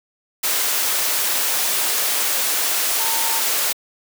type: tone in noise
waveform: sine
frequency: 907 Hz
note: A#5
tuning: 48 cents flat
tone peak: -27 dBFS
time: 2.99-3.4 s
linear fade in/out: 10 ms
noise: white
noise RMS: -20 dBFS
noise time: 0.43-3.73 s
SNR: -10 dB
effects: high-pass 400 Hz 12 dB/octave